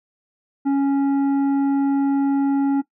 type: tone with tanh clipping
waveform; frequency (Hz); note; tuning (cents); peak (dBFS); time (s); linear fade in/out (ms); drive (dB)
triangle; 277.2; C#4; 0; -17; 0.65-2.82; 20; 12
effects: noise-tail reverb RT60 0.1 s tail -17 dB re dry